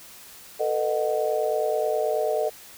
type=chord; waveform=sine; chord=B dominant seventh; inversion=third; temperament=just; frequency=444.5 / 493.9 / 617.4 / 740.8 Hz; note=A4 / B4 / D#5 / F#5; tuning=+18 / 0 / -14 / +2 cents; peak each=-26 / -31 / -25 / -30 dBFS; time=0.59-2.5 s; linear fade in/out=20 ms; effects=white hiss -46 dBFS RMS until 2.77 s